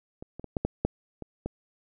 clicks, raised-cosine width 2 ms, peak -26 / -26 / -25 / -14 / -12 / -10 / -24 / -18 dBFS, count 8, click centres 0.225 / 0.396 / 0.443 / 0.568 / 0.65 / 0.85 / 1.223 / 1.46 s, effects none

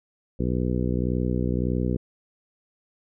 harmonic tone, 61.74 Hz, B1, in tune, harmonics 1 / 2 / 3 / 4 / 5 / 6 / 7 / 8, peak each -28 / -28 / -28 / -30 / -33 / -33 / -36 / -36 dBFS, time 0.39-1.97 s, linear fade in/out 10 ms, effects none

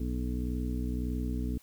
harmonic tone, 61.74 Hz, B1, in tune, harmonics 1 / 2 / 3 / 4 / 5 / 7, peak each -32 / -40 / -40 / -36 / -41 / -46 dBFS, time 0-1.58 s, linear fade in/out 5 ms, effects white hiss -61 dBFS RMS until 1.62 s

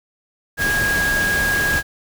sine tone in noise, 1640 Hz, G#6, 22 cents flat, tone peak -17 dBFS, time 0.57-1.83 s, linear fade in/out 50 ms, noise pink, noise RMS -24 dBFS, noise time 0.57-1.83 s, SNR +4 dB, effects none

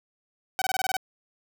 sawtooth tone bursts, 758 Hz, F#5, 42 cents sharp, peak -21 dBFS, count 8, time 0.59-0.967 s, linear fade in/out 0 ms, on 27 ms, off 23 ms, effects none

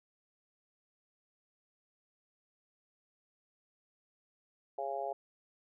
harmonic tone, 137.6 Hz, C#3, 12 cents flat, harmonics 3 / 4 / 5 / 6, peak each -43 / -40 / -38 / -41 dBFS, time 4.78-5.13 s, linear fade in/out 5 ms, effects none

